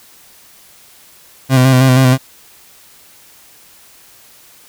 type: tone with vibrato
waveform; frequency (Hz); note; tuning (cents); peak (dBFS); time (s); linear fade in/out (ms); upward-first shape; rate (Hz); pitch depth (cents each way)
30% pulse; 129.8; C3; -13; -4; 1.49-2.18; 50; square; 6.3; 33
effects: white hiss -44 dBFS RMS until 4.68 s